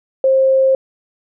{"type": "tone", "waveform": "sine", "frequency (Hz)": 531, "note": "C5", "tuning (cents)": 25, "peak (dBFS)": -9, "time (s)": [0.24, 0.75], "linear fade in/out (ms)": 2, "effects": []}